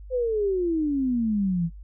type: exponential sweep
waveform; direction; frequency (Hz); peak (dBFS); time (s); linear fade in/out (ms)
sine; down; 520 to 162.2; -21; 0.1-1.7; 50
effects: noise-tail reverb RT60 0.1 s tail -20 dB re dry + added 50 Hz sine -39 dBFS peak until 1.83 s